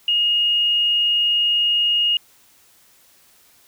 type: tone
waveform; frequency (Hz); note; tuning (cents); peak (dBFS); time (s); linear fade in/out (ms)
sine; 2860; F7; +41; -15; 0.08-2.17; 2
effects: white hiss -54 dBFS RMS until 3.67 s